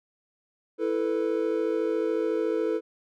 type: chord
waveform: triangle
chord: E suspended fourth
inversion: none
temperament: equal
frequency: 329.6 / 440 / 493.9 Hz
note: E4 / A4 / B4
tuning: 0 / 0 / 0 cents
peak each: -27 / -25 / -28 dBFS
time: 0.78-2.81 s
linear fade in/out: 50 ms
effects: none